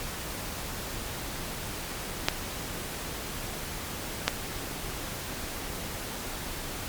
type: clicks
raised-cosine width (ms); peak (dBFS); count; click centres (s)
0.2; -3; 2; 2.285 / 4.28
effects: pink hiss -36 dBFS RMS until 6.88 s + MP3 96 kbps